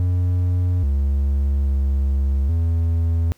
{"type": "tone with pitch steps", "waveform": "triangle", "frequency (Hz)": [89.6, 69.5, 68.4, 83.1], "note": ["F2", "C#2", "C#2", "E2"], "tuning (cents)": [45, 5, -23, 15], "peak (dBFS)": -14, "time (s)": [0, 3.32], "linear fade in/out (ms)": 0, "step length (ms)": 830, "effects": ["pink hiss -57 dBFS RMS until 3.37 s"]}